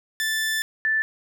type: tone pair in turn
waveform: sawtooth / sine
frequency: 1760 / 1760 Hz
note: A6 / A6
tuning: 0 / 0 cents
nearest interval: unison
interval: 0 cents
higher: neither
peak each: -19 dBFS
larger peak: neither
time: 0.2-0.62 / 0.85-1.02 s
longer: first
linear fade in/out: 0 ms
effects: none